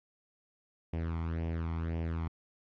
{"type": "tone with flanger", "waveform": "sawtooth", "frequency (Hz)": 82.4, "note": "E2", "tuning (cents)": 0, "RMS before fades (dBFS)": -34, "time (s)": [0.93, 2.28], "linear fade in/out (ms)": 5, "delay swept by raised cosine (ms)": [0.36, 0.93], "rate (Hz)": 1.9, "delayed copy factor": 0.7, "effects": ["low-pass 2000 Hz 12 dB/octave", "MP3 48 kbps"]}